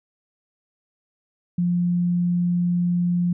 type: tone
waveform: sine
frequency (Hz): 175.6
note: F3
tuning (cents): +10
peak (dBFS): -18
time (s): 1.58-3.33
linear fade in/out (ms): 5
effects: none